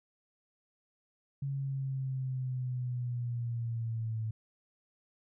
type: linear sweep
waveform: sine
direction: down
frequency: 138.9 to 109.8 Hz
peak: -32 dBFS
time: 1.42-4.31 s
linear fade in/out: 5 ms
effects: none